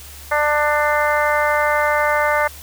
harmonic tone, 297.3 Hz, D4, 21 cents sharp, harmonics 2 / 3 / 4 / 5 / 6 / 7, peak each -19 / -21 / -22 / -23 / -24 / -24 dBFS, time 0.31-2.48 s, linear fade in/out 10 ms, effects added 72 Hz sine -39 dBFS peak until 2.62 s + white hiss -39 dBFS RMS until 2.62 s

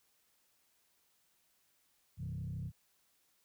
sine tone with frequency modulation, 124 Hz, B2, 7 cents sharp, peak -37 dBFS, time 2.17-2.72 s, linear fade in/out 50 ms, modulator 32.8 Hz, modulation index 1.4, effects tanh soft clip ceiling -33 dBFS + white hiss -74 dBFS RMS until 3.44 s

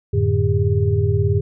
sine tone cluster, 90.2 / 108.8 / 147.3 / 402.7 Hz, F#2 / A2 / D3 / G4, -44 / -19 / +6 / +47 cents, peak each -19 / -18 / -23 / -22 dBFS, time 0.13-1.41 s, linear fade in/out 10 ms, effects none

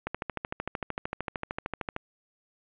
click train, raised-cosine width 0.5 ms, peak -16 dBFS, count 26, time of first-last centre 0.07-1.964 s, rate 13.2 Hz, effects resampled to 8000 Hz + 8-bit

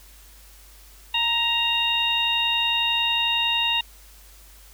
harmonic tone with a mistuned harmonic, 931 Hz, A#5, 2 cents flat, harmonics 1 / 2 / 3 / 4, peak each -28 / -33 / -22 / -25 dBFS, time 1.14-3.81 s, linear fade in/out 5 ms, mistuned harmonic 2, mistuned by +16 cents, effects added 50 Hz sine -48 dBFS peak until 4.73 s + white hiss -51 dBFS RMS until 4.73 s

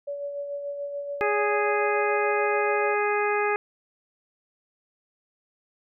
sine tone with tremolo, 570 Hz, C#5, 48 cents sharp, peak -28 dBFS, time 0.07-2.95 s, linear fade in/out 10 ms, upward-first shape sine, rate 6.9 Hz, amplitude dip 40%
harmonic tone, 414.7 Hz, G#4, 3 cents flat, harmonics 1 / 2 / 3 / 4 / 5 / 6, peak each -25 / -28 / -30 / -31 / -32 / -33 dBFS, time 1.21-3.56 s, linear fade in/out 0 ms
effects none

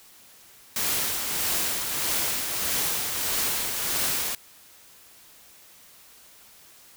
white noise with tremolo, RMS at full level -25 dBFS, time 0.76-4.35 s, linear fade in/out 2 ms, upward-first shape triangle, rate 1.6 Hz, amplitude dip 45%, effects white hiss -52 dBFS RMS until 6.96 s

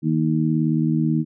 harmonic tone, 78.6 Hz, D#2, 18 cents sharp, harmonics 2 / 3 / 4, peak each -20 / -22 / -23 dBFS, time 0.02-1.25 s, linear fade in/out 50 ms, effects none

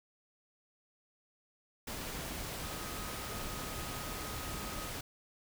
sine tone in noise, 1257 Hz, D#6, 17 cents sharp, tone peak -49 dBFS, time 2.63-4.9 s, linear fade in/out 5 ms, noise pink, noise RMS -41 dBFS, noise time 1.87-5.01 s, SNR -11 dB, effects none

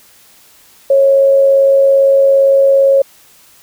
sine tone with amplitude modulation, 547 Hz, C#5, 23 cents flat, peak -4 dBFS, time 0.9-3.02 s, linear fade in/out 5 ms, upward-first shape sine, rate 97.6 Hz, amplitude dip 30%, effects white hiss -45 dBFS RMS until 3.62 s

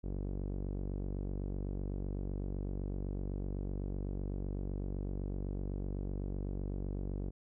sawtooth tone with low-pass filter, 47.91 Hz, G1, 39 cents flat, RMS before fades -38 dBFS, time 0.03-7.31 s, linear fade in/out 20 ms, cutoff 400 Hz, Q 1.3, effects none

